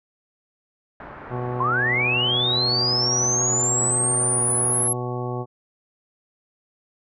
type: low-pass noise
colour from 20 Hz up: white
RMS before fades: -39 dBFS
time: 1-4.88 s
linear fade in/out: 2 ms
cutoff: 1500 Hz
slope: 24 dB/octave
type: harmonic tone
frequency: 123.47 Hz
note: B2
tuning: in tune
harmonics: 1 / 2 / 3 / 4 / 5 / 6 / 7 / 9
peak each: -28 / -35 / -31 / -35 / -39 / -36 / -37 / -37 dBFS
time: 1.29-5.46 s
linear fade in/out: 50 ms
type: linear sweep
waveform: sine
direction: up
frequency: 1001 to 11175 Hz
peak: -19 dBFS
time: 1.6-4.93 s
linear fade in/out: 5 ms
effects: none